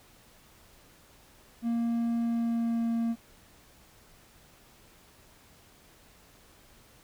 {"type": "tone with pitch glide", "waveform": "triangle", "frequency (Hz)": [233.1, 230.7], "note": ["A#3", "A#3"], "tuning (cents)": [0, -18], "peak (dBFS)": -24, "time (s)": [1.62, 3.16], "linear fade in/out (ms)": 50, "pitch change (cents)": -18, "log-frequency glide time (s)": [2.19, 2.91], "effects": ["pink hiss -58 dBFS RMS until 7.03 s"]}